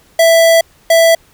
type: tone bursts at uneven times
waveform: square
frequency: 661 Hz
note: E5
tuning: 5 cents sharp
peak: -6 dBFS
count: 2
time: 0.19-0.61 / 0.9-1.15 s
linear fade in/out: 5 ms
effects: pink hiss -49 dBFS RMS until 1.33 s